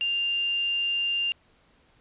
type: tone with quantisation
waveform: sine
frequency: 2794 Hz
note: F7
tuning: in tune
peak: -24 dBFS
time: 0.01-1.32 s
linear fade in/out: 0 ms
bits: 6
effects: pink hiss -62 dBFS RMS until 2 s + resampled to 8000 Hz